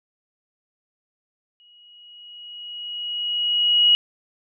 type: tone with exponential growth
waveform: sine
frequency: 2903 Hz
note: F#7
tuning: 34 cents flat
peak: -11 dBFS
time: 1.6-3.95 s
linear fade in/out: 0 ms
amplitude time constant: 510 ms
effects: none